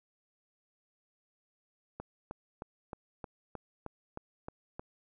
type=click train; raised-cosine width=1 ms; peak=-26 dBFS; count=10; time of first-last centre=2-4.795 s; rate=3.22 Hz; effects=none